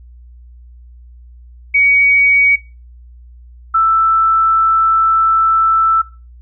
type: tone pair in turn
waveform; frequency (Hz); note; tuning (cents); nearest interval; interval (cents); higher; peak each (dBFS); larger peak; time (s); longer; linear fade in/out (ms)
sine; 2253 / 1324.3; C#7 / E6; +28 / +8; major sixth; 920; first; -8; neither; 1.74-2.56 / 3.74-6.02; second; 10
effects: noise-tail reverb RT60 0.3 s tail -19 dB re dry + added 60 Hz sine -36 dBFS peak until 6.41 s